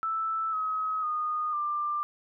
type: tone with pitch steps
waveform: sine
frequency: 1318.5 / 1273.6 / 1230.2 / 1188.3 Hz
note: E6 / D#6 / D#6 / D6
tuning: 0 / +40 / -20 / +20 cents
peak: -27 dBFS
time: 0.03-2.03 s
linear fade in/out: 0 ms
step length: 500 ms
effects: none